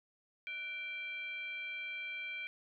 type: tone with frequency modulation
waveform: sine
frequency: 2349 Hz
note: D7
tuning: in tune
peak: -39 dBFS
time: 0.47-2.47 s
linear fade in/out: 0 ms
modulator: 858 Hz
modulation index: 0.59
effects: none